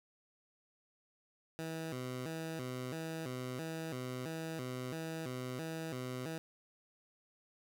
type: tone with vibrato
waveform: 15% pulse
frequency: 143.3 Hz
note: D3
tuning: 42 cents flat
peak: -33 dBFS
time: 1.59-6.38 s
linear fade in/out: 0 ms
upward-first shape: square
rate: 1.5 Hz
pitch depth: 210 cents each way
effects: none